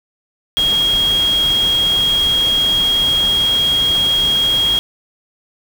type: tone in noise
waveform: sine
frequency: 3270 Hz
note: G#7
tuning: 28 cents flat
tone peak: -12 dBFS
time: 0.57-4.79 s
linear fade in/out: 0 ms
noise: pink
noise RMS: -26 dBFS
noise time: 0.57-4.79 s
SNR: +11 dB
effects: none